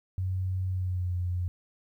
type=tone with pitch glide; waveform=sine; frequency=93.2 to 89.3 Hz; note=F#2 to F2; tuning=+13 to +39 cents; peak=-27 dBFS; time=0.18-1.48 s; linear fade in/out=0 ms; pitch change=-74 cents; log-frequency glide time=0.69-1.16 s; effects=11-bit